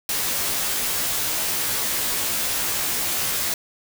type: noise with comb filter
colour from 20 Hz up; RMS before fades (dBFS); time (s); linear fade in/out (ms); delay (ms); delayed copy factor
white; -24; 0.09-3.54; 2; 15; -0.9
effects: none